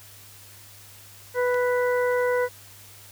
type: harmonic tone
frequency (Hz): 493.9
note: B4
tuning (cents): 0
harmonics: 1 / 2 / 3 / 4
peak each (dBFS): -21 / -30 / -31 / -33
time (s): 1.34-2.49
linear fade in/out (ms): 50
type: click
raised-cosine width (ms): 0.2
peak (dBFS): -23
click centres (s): 1.544
effects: added 100 Hz sine -52 dBFS peak until 3.11 s + white hiss -48 dBFS RMS until 3.11 s